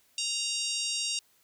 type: harmonic tone with a mistuned harmonic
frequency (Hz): 932.3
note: A#5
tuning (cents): 0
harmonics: 3 / 4 / 5 / 6 / 7 / 8 / 9 / 10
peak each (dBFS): -35 / -37 / -36 / -36 / -39 / -39 / -41 / -44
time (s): 0.18-1.19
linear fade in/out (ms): 2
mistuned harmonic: 7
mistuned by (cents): +18
effects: white hiss -66 dBFS RMS until 1.43 s